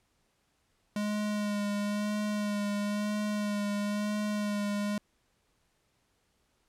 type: tone with vibrato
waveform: square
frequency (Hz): 207.2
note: G#3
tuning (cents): -4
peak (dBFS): -30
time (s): 0.96-4.98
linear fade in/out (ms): 2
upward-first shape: sine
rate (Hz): 1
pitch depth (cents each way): 22
effects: pink hiss -73 dBFS RMS until 6.68 s + low-pass 11000 Hz 12 dB/octave